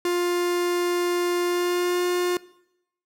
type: tone with pitch glide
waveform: 45% pulse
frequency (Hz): 352 to 356.1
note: F4 to F4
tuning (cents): +14 to +34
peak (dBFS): -21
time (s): 0.05-2.37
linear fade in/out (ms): 2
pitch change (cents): +20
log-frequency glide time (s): 1.45-2.04
effects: noise-tail reverb RT60 0.8 s tail -20 dB re dry